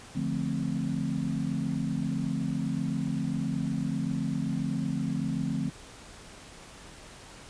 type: chord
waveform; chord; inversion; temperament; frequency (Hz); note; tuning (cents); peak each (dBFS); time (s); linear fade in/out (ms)
sine; D minor seventh; none; equal; 146.83 / 174.61 / 220 / 261.6; D3 / F3 / A3 / C4; 0 / 0 / 0 / 0; -33; 0.15-5.7; 10
effects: pink hiss -48 dBFS RMS until 7.49 s + resampled to 22050 Hz